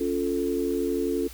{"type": "chord", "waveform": "sine", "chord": "Db augmented", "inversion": "none", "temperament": "equal", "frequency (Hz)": [277.2, 349.2, 440], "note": ["Db4", "F4", "A4"], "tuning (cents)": [0, 0, 0], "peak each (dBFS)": -28, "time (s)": [0, 1.28], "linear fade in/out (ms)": 10, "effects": ["added 60 Hz sine -43 dBFS peak until 1.33 s", "white hiss -46 dBFS RMS until 1.33 s"]}